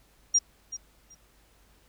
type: tone with echo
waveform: sine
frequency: 5700 Hz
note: F8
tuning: 34 cents sharp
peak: -18 dBFS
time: 0.34-0.39 s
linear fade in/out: 10 ms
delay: 380 ms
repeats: 2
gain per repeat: -15 dB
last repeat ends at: 1.15 s
effects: added 50 Hz sine -63 dBFS peak until 1.88 s + pink hiss -63 dBFS RMS until 1.88 s